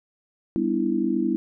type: chord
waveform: sine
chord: E minor seventh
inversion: first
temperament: just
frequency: 197.78 / 247.2 / 296.7 / 329.6 Hz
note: G3 / B3 / D4 / E4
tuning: +16 / +2 / +18 / 0 cents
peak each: -28 / -26 / -28 / -24 dBFS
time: 0.56-1.36 s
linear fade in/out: 0 ms
effects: none